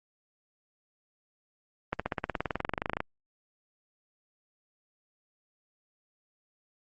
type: accelerating click train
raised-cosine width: 0.5 ms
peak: -14 dBFS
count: 23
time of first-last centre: 1.93-3.004 s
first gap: 66 ms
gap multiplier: 0.97
effects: Opus 24 kbps